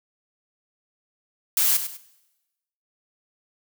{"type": "noise with echo", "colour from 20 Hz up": "blue", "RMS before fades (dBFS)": -20, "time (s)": [1.57, 1.77], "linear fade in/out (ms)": 2, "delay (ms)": 100, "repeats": 2, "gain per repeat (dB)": -10, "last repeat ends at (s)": 1.97, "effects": ["noise-tail reverb RT60 1.0 s tail -19 dB re dry"]}